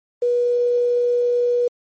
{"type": "tone with quantisation", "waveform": "sine", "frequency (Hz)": 485, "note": "B4", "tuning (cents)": -31, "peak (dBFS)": -15, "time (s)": [0.22, 1.68], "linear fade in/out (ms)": 5, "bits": 7, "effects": ["MP3 32 kbps"]}